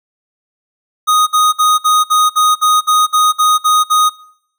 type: tone bursts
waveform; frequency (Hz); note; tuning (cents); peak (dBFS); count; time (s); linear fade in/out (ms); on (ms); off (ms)
square; 1244.5; D#6; 0; -9; 12; 1.07-4.097; 20; 200; 57
effects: noise-tail reverb RT60 0.7 s tail -22 dB re dry